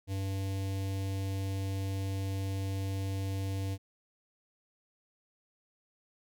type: tone with notch filter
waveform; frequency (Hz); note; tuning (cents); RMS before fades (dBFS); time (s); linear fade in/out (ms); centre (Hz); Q
square; 97; G2; -18; -34; 0.07-3.78; 50; 1300; 0.88
effects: none